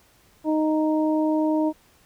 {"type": "harmonic tone", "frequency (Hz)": 310.4, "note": "D#4", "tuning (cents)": -4, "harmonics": [1, 2, 3], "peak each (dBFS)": [-20, -26, -30], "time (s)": [0.44, 1.73], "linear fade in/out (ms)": 50, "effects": ["pink hiss -58 dBFS RMS until 2.05 s"]}